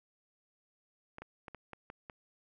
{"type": "clicks", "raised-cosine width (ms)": 0.5, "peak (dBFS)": -30, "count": 7, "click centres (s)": [1.184, 1.22, 1.482, 1.547, 1.733, 1.901, 2.098], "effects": []}